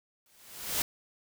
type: noise with exponential growth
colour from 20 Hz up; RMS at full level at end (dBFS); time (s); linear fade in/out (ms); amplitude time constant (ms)
white; -27; 0.26-0.82; 1; 120
effects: none